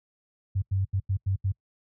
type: tone bursts at uneven times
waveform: sine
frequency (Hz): 96.4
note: G2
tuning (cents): -28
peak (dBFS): -22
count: 6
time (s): 0.55-0.62 / 0.71-0.85 / 0.93-1 / 1.09-1.17 / 1.26-1.36 / 1.44-1.52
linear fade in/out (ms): 10
effects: noise-tail reverb RT60 0.1 s tail -26 dB re dry + high-pass 60 Hz 12 dB/octave